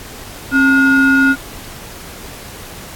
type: ring-modulated tone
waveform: triangle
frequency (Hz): 583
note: D5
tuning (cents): -13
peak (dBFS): -3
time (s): 0.51-1.36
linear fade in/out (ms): 50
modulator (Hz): 852
effects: pink hiss -33 dBFS RMS until 2.95 s + AAC 64 kbps